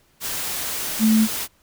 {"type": "tone in noise", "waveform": "sine", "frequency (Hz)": 219.5, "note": "A3", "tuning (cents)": -4, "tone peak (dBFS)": -13, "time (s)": [0.99, 1.28], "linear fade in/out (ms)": 50, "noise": "white", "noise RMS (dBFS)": -27, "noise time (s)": [0.2, 1.48], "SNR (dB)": 11, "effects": ["pink hiss -60 dBFS RMS until 1.62 s"]}